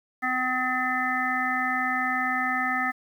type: harmonic tone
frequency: 254.6 Hz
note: C4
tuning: 47 cents flat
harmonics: 1 / 3 / 5 / 7 / 8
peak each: -33 / -30 / -29 / -28 / -31 dBFS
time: 0.22-2.92 s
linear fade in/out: 20 ms
effects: 9-bit